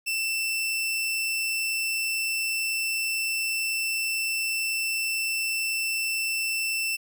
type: tone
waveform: sawtooth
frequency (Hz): 2671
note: E7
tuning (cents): +22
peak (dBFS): -22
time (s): 0.06-6.97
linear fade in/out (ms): 20
effects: 10-bit